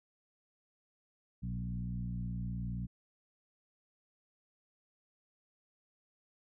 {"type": "tone with frequency modulation", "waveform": "sine", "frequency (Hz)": 121, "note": "B2", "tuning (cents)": -35, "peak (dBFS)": -35, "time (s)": [1.42, 2.87], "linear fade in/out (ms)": 20, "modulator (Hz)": 59.4, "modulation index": 1.3, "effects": []}